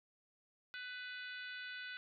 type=harmonic tone with a mistuned harmonic; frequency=498.3 Hz; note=B4; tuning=15 cents sharp; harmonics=3 / 4 / 5 / 6 / 7 / 8 / 9; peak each=-46 / -54 / -54 / -56 / -55 / -57 / -63 dBFS; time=0.74-1.97 s; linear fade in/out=0 ms; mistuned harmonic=6; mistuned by=-20 cents; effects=none